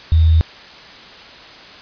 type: tone with sample-and-hold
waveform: sine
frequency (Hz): 80.6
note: E2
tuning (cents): -38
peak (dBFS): -8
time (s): 0.12-0.41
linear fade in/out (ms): 0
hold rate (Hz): 3675
effects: white hiss -38 dBFS RMS until 1.81 s + resampled to 11025 Hz